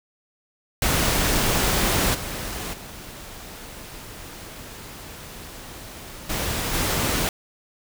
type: noise with level steps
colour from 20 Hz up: pink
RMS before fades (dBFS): -21 / -31 / -39 / -26 / -23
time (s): 0.82-7.29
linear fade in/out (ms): 2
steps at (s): 2.14 / 2.73 / 6.29 / 6.73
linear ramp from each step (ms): 10
effects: none